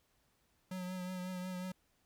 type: tone with vibrato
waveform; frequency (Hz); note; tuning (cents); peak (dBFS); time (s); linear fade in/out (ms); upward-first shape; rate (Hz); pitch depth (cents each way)
square; 183.1; F#3; -18; -40; 0.71-1.72; 5; triangle; 5.5; 33
effects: pink hiss -75 dBFS RMS until 2.05 s